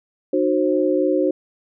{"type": "tone cluster", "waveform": "sine", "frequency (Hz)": [303.6, 367.3, 531], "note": ["D#4", "F#4", "C5"], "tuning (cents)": [-42, -13, 25], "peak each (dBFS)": -20, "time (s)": [0.33, 1.31], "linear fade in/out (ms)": 5, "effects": []}